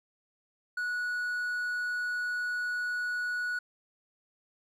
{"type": "tone", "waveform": "triangle", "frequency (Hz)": 1466, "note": "F#6", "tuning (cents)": -16, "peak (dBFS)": -28, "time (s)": [0.77, 3.59], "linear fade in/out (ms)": 5, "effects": []}